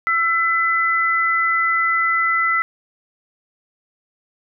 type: tone pair together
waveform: sine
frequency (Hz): 1340 / 2008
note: E6 / B6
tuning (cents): +28 / +28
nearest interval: perfect fifth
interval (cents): 700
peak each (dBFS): -18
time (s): 0.07-2.62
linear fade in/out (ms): 0
effects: none